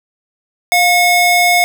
square ring-modulated tone, 1444 Hz, F#6, 43 cents flat, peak -6 dBFS, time 0.72-1.64 s, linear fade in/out 0 ms, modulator 739 Hz, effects none

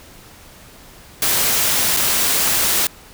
white noise with dropouts, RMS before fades -17 dBFS, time 1.22-2.87 s, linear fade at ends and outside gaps 2 ms, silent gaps 1.966-1.97 s, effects pink hiss -43 dBFS RMS until 3.13 s

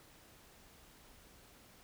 silence, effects pink hiss -61 dBFS RMS until 1.83 s

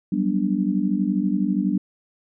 sine chord, G major seventh, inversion third, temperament just, 183.75 / 196 / 245 / 294 Hz, F#3 / G3 / B3 / D4, -12 / 0 / -14 / +2 cents, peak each -27 / -22 / -26 / -25 dBFS, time 0.12-1.78 s, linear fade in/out 5 ms, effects none

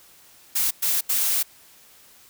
blue noise bursts at uneven times, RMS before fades -22 dBFS, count 3, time 0.55-0.71 / 0.82-1.01 / 1.09-1.43 s, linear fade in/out 10 ms, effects white hiss -52 dBFS RMS until 2.29 s

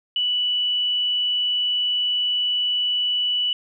sine tone, 2960 Hz, F#7, in tune, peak -19 dBFS, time 0.16-3.53 s, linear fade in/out 2 ms, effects none

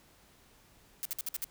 blue noise bursts, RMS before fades -35 dBFS, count 6, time 1.03-1.443 s, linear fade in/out 0 ms, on 23 ms, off 55 ms, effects pink hiss -62 dBFS RMS until 1.5 s

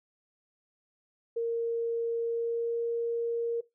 sine tone with pitch glide, 463.5 to 466.5 Hz, A#4 to A#4, -10 to +1 cents, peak -27 dBFS, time 1.36-3.61 s, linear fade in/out 10 ms, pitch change +11 cents, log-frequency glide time 2.22-2.8 s, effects noise-tail reverb RT60 0.2 s tail -19 dB re dry

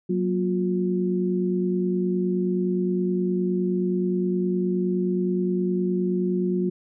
sine tone cluster, 185.4 / 235 / 357.2 Hz, F#3 / A#3 / F4, +4 / +14 / +39 cents, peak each -23 / -32 / -25 dBFS, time 0.09-6.7 s, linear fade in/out 10 ms, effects none

